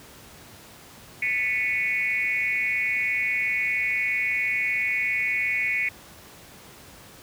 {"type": "tone with frequency modulation", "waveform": "sine", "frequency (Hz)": 2217, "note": "C#7", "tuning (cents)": 0, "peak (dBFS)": -22, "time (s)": [1.22, 5.89], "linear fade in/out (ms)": 5, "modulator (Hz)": 231, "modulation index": 0.98, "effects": ["pink hiss -47 dBFS RMS until 7.22 s", "high-pass 60 Hz 12 dB/octave"]}